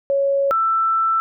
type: tone pair in turn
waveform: sine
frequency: 554.4 / 1330.1 Hz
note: C#5 / E6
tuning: 0 / +15 cents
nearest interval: octave + minor third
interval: 1515 cents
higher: second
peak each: -15 dBFS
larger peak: neither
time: 0.1-0.51 / 0.51-1.2 s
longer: second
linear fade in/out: 0 ms
effects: none